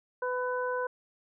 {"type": "harmonic tone", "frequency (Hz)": 500, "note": "B4", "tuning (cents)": 21, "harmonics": [1, 2, 3], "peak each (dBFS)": [-31, -34, -36], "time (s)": [0.22, 0.87], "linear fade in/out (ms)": 5, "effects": []}